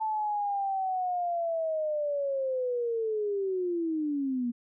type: linear sweep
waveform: sine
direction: down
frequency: 880 to 234.1 Hz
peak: -27 dBFS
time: 0-4.52 s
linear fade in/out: 20 ms
effects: none